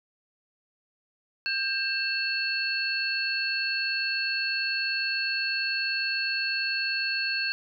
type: tone cluster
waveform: sine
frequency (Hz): 1590 / 2673 / 4371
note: G6 / E7 / C#8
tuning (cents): +24 / +23 / -25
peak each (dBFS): -30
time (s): 1.46-7.52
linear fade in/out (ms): 0
effects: none